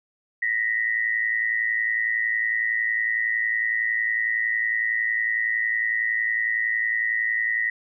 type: tone pair together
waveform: sine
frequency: 1864.6 / 1975.5 Hz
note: A#6 / B6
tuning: 0 / 0 cents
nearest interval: minor second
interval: 100 cents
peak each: -24 dBFS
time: 0.42-7.7 s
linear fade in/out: 5 ms
effects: none